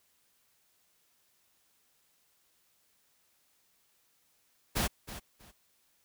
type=noise with echo; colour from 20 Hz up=pink; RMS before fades=-30 dBFS; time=4.75-4.88 s; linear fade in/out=20 ms; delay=320 ms; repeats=2; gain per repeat=-13 dB; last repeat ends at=5.52 s; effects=white hiss -71 dBFS RMS until 6.04 s